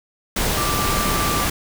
sine tone in noise, 1174.7 Hz, D6, in tune, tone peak -24 dBFS, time 0.57-1.45 s, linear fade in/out 5 ms, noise pink, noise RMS -21 dBFS, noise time 0.36-1.5 s, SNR -6 dB, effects none

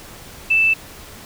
sine tone, 2644 Hz, E7, 5 cents sharp, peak -12 dBFS, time 0.5-0.74 s, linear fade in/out 10 ms, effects pink hiss -39 dBFS RMS until 1.25 s

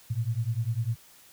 sine beating tone pair, 110 / 120 Hz, A2 / B2, 0 / -49 cents, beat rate 10 Hz, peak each -29 dBFS, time 0.1-0.96 s, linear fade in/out 10 ms, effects white hiss -55 dBFS RMS until 1.32 s

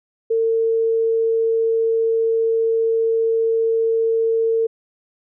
sine tone, 452.5 Hz, A4, 48 cents sharp, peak -15 dBFS, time 0.3-4.67 s, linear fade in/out 10 ms, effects none

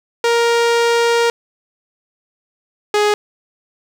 sawtooth tone pair in turn, 468.3 / 417.2 Hz, A#4 / G#4, +8 / +8 cents, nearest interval major second, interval 200 cents, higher first, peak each -8 dBFS, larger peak neither, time 0.24-1.3 / 2.94-3.14 s, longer first, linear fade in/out 2 ms, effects low-pass 7000 Hz 12 dB/octave + 7-bit

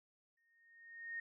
sine tone with exponential growth, 1850 Hz, A#6, 14 cents flat, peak -39 dBFS, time 0.37-1.2 s, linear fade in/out 5 ms, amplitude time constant 180 ms, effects none

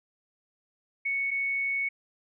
sine tone pair in turn, 2217 / 2217 Hz, C#7 / C#7, 0 / 0 cents, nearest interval unison, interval 0 cents, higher neither, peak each -26 dBFS, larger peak neither, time 1.05-1.31 / 1.31-1.89 s, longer second, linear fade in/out 10 ms, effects none

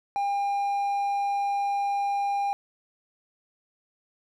triangle tone, 803 Hz, G5, 41 cents sharp, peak -22 dBFS, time 0.16-2.53 s, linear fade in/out 0 ms, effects none

